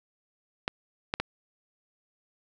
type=clicks; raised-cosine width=0.3 ms; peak=-11 dBFS; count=3; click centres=0.679 / 1.139 / 1.2 s; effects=none